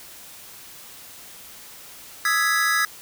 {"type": "chord", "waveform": "square", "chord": "E major seventh", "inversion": "third", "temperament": "equal with one note detuned", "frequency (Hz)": [1244.5, 1318.5, 1670.8, 1975.5], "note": ["D#6", "E6", "G#6", "B6"], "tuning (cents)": [0, 0, 10, 0], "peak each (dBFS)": [-28, -27, -22, -26], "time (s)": [2.25, 2.85], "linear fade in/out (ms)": 2, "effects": ["white hiss -43 dBFS RMS until 3.01 s"]}